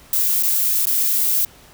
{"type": "noise with dropouts", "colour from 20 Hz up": "violet", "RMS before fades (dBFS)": -18, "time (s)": [0.13, 1.45], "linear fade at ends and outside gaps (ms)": 1, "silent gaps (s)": [[0.426, 0.433], [0.855, 0.87]], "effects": ["pink hiss -47 dBFS RMS until 1.73 s"]}